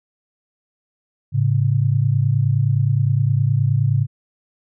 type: tone pair together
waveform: sine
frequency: 108.37 / 138 Hz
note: A2 / C#3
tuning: -26 / -7 cents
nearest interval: major third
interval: 419 cents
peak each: -17 dBFS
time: 1.32-4.07 s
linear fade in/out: 50 ms
effects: none